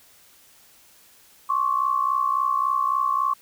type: tone pair together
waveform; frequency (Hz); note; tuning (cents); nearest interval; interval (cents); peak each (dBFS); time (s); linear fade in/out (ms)
sine; 1070.4 / 1134; C6 / C#6; +39 / +39; minor second; 100; -23 / -22; 1.49-3.34; 10
effects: white hiss -54 dBFS RMS until 3.41 s